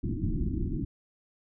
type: low-pass noise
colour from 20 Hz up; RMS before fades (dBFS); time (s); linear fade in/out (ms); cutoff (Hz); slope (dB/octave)
pink; -30; 0.03-0.85; 10; 350; 96
effects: none